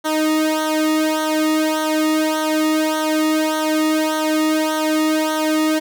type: tone with flanger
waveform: sawtooth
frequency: 311.3 Hz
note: D#4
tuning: 1 cent sharp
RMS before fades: -18 dBFS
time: 0.04-5.8 s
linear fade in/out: 20 ms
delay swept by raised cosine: 0.4 to 1.3 ms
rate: 1.7 Hz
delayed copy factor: -0.9
effects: none